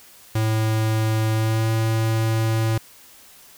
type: tone with pitch glide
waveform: square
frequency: 110 to 111.79 Hz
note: A2 to A2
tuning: 0 to +28 cents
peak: -19 dBFS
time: 0.35-2.78 s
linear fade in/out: 5 ms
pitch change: +28 cents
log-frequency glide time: 1.34-1.68 s
effects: white hiss -48 dBFS RMS until 3.57 s